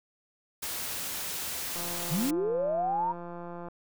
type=noise; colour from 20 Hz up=white; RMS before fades=-35 dBFS; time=0.62-2.31 s; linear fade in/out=10 ms
type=click train; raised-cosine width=1 ms; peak=-28 dBFS; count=334; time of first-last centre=1.76-3.685 s; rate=173 Hz
type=linear sweep; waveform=sine; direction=up; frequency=137.1 to 957 Hz; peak=-26 dBFS; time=2.1-3.13 s; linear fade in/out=20 ms
effects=none